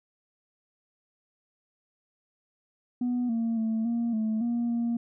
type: tone with pitch steps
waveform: sine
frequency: 245.5 / 229 / 222.6 / 234.1 / 218.8 / 236.8 / 234.7 Hz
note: B3 / A#3 / A3 / A#3 / A3 / A#3 / A#3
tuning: -10 / -31 / +20 / +8 / -9 / +27 / +12 cents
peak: -23 dBFS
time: 3.01-4.97 s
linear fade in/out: 5 ms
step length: 280 ms
effects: tanh soft clip ceiling -23 dBFS